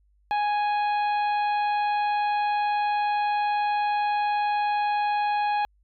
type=harmonic tone; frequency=830.6 Hz; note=G#5; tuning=in tune; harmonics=1 / 2 / 3 / 4 / 5; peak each=-22 / -35 / -36 / -43 / -45 dBFS; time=0.31-5.65 s; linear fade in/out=0 ms; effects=added 50 Hz sine -60 dBFS peak until 5.83 s